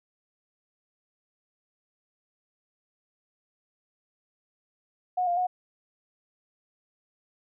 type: tone with pitch steps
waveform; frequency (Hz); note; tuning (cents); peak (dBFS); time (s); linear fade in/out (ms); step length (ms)
sine; 728 / 699 / 728; F#5 / F5 / F#5; -28 / +1 / -28; -23; 5.17-5.47; 10; 100
effects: none